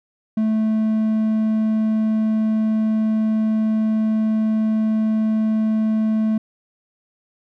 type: tone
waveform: triangle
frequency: 218.4 Hz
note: A3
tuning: 13 cents flat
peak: -14 dBFS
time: 0.37-6.38 s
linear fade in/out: 5 ms
effects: none